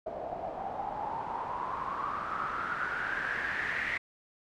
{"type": "noise with low-pass filter sweep", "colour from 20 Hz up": "white", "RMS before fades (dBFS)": -35, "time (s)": [0.06, 3.98], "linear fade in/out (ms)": 10, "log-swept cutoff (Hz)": [640, 2000], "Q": 7.8, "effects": []}